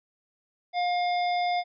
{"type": "harmonic tone", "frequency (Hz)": 710, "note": "F5", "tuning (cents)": 28, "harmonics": [1, 3, 5, 7], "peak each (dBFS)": [-24, -34, -38, -41], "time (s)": [0.73, 1.64], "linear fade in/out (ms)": 50, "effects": []}